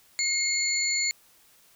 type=tone cluster; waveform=sine; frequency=2148 / 4356 / 7070 Hz; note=C7 / C#8 / A8; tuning=+45 / -31 / +7 cents; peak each=-28 dBFS; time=0.19-1.11 s; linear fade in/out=0 ms; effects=white hiss -59 dBFS RMS until 1.75 s